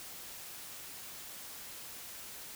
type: silence
effects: white hiss -47 dBFS RMS until 2.55 s